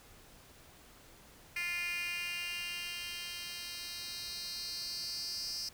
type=tone with high-pass filter sweep; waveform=10% pulse; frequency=349.2 Hz; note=F4; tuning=in tune; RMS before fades=-40 dBFS; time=1.56-5.69 s; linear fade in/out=5 ms; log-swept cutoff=2300 to 5100 Hz; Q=5.9; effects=pink hiss -58 dBFS RMS until 5.73 s